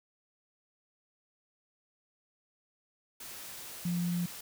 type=tone in noise; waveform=sine; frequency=174.61 Hz; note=F3; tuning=in tune; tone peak=-29 dBFS; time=3.85-4.26 s; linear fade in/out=5 ms; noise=white; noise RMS=-45 dBFS; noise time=3.2-4.41 s; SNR=+13 dB; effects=none